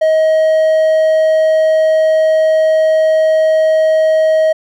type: tone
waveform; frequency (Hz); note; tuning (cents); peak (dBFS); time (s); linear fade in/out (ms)
triangle; 632; D#5; +27; -6; 0.01-4.53; 10
effects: none